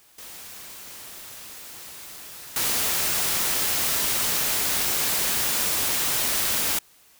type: noise with level steps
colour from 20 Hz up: white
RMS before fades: -41 / -24 dBFS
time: 0.18-6.79 s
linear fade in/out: 5 ms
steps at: 2.56 s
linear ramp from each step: 2 ms
effects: white hiss -56 dBFS RMS until 7.19 s